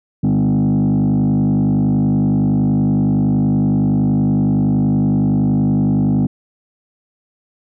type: tone with frequency modulation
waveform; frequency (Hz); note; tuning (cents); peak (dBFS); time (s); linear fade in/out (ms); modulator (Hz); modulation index
sine; 200; G3; +35; -9; 0.23-6.27; 10; 50.7; 1.5
effects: tanh soft clip ceiling -11 dBFS